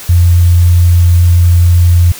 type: tone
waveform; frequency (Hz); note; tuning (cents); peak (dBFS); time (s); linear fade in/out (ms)
sine; 87; F2; -6; -3; 0.09-2.12; 5
effects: white hiss -28 dBFS RMS until 2.19 s

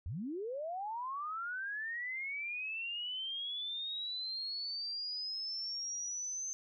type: linear sweep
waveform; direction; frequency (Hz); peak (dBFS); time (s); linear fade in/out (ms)
sine; up; 66.9 to 6272; -37; 0.06-6.53; 0
effects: none

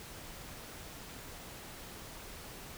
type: silence
effects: pink hiss -48 dBFS RMS until 2.77 s

